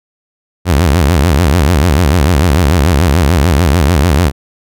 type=tone with vibrato; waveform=sawtooth; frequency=78.8 Hz; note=D#2; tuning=23 cents sharp; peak=-3 dBFS; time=0.65-4.32 s; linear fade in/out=50 ms; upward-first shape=sine; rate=6.8 Hz; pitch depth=280 cents each way; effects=none